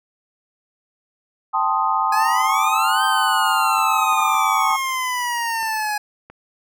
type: chord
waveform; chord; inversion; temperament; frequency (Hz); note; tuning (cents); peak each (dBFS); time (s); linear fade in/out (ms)
sine; A half-diminished seventh; third; equal; 784 / 880 / 1046.5 / 1244.5; G5 / A5 / C6 / Eb6; 0 / 0 / 0 / 0; -24 / -21 / -23 / -21; 1.53-4.77; 20
type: exponential two-way sweep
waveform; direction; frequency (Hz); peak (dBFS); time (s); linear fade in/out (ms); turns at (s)
25% pulse; up then down; 830.6 to 1568 to 830.6; -17; 2.12-5.98; 5; 3.04
type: clicks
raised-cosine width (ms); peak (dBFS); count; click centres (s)
0.5; -25; 7; 3.784 / 4.127 / 4.203 / 4.344 / 4.708 / 5.629 / 6.3
effects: none